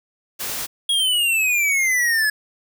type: noise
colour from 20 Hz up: white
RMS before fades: -27 dBFS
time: 0.39-0.67 s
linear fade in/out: 20 ms
type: exponential sweep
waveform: square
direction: down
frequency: 3322 to 1692 Hz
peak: -17 dBFS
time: 0.89-2.3 s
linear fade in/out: 5 ms
effects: none